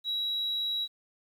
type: tone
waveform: sine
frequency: 3879 Hz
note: B7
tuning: 32 cents flat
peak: -27 dBFS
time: 0.04-0.88 s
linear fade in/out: 50 ms
effects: tanh soft clip ceiling -25 dBFS + 10-bit